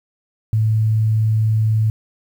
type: tone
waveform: sine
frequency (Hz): 109.5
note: A2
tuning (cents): -8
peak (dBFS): -13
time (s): 0.53-1.9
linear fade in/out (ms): 0
effects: 8-bit